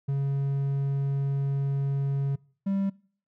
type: tone pair in turn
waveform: triangle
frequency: 138.59 / 196 Hz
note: C#3 / G3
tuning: 0 / 0 cents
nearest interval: tritone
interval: 600 cents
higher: second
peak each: -22 dBFS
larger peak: neither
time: 0.08-2.36 / 2.66-2.9 s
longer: first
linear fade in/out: 10 ms
effects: noise-tail reverb RT60 0.5 s tail -24 dB re dry